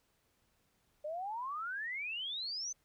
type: exponential sweep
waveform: sine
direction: up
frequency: 584 to 6272 Hz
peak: -37 dBFS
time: 1.04-2.73 s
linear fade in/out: 10 ms
effects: pink hiss -75 dBFS RMS until 2.84 s